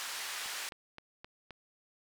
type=band-pass noise; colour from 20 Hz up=pink; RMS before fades=-40 dBFS; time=0-0.69 s; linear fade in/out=0 ms; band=1300 to 10000 Hz; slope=12 dB/octave
type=click train; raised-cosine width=0.3 ms; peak=-30 dBFS; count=5; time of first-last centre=0.46-1.507 s; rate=3.82 Hz
effects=none